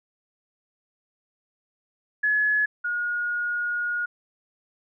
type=tone pair in turn; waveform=sine; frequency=1700 / 1438.8 Hz; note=G#6 / F#6; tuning=+40 / -49 cents; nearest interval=minor third; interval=289 cents; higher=first; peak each=-19 / -24 dBFS; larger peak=first; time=2.23-2.66 / 2.84-4.06 s; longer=second; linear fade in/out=10 ms; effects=none